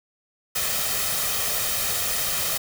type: noise with comb filter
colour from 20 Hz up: white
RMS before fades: -25 dBFS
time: 0.55-2.58 s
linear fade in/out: 10 ms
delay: 1.6 ms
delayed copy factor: +0.55
effects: none